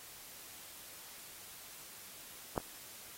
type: click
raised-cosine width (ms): 1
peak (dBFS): -18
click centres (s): 2.578
effects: white hiss -52 dBFS RMS until 3.17 s + AAC 48 kbps